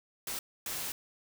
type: noise bursts at uneven times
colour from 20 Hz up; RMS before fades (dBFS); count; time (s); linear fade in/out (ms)
white; -37; 2; 0.27-0.39 / 0.66-0.92; 2
effects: none